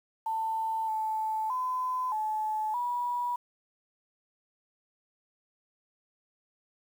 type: tone with pitch steps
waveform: sine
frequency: 890 / 874 / 1015 / 863 / 971 Hz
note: A5 / A5 / B5 / A5 / B5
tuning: +20 / -12 / +47 / -34 / -30 cents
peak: -28 dBFS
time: 0.26-3.36 s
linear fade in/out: 5 ms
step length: 620 ms
effects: 9-bit